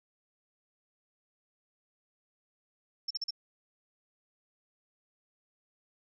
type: tone bursts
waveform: sine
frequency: 5400 Hz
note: E8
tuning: 41 cents sharp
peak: -31 dBFS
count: 4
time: 3.08-3.307 s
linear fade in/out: 5 ms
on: 26 ms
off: 41 ms
effects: none